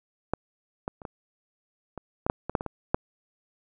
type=clicks; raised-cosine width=1 ms; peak=-11 / -16 / -29 / -21 / -22 / -13 / -6 / -17 / -8 / -19 / -18 / -7 dBFS; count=12; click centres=0.336 / 0.879 / 1.018 / 1.052 / 1.977 / 2.265 / 2.299 / 2.496 / 2.552 / 2.609 / 2.663 / 2.945 s; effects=none